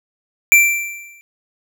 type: tone with exponential decay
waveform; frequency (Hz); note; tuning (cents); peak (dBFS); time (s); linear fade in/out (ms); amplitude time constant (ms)
square; 2349; D7; 0; -5; 0.52-1.21; 0; 150
effects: none

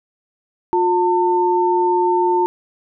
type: tone pair together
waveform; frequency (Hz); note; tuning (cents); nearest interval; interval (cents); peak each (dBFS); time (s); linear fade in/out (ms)
sine; 356.8 / 899; F4 / A5; +37 / +37; octave + major third; 1600; -16; 0.73-2.46; 0
effects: none

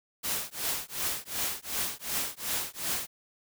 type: noise with tremolo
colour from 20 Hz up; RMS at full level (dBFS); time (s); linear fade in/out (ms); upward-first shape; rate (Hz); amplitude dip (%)
white; -29; 0.23-3.07; 20; triangle; 2.7; 100
effects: none

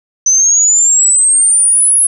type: exponential sweep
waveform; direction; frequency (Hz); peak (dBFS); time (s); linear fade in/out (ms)
sine; up; 6070 to 10740; -6; 0.26-2.07; 5
effects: none

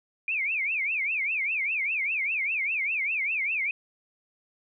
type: tone with vibrato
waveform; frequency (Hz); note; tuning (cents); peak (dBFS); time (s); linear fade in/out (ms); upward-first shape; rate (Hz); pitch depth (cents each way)
sine; 2372; D7; +17; -25; 0.28-3.71; 2; triangle; 5; 250
effects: none

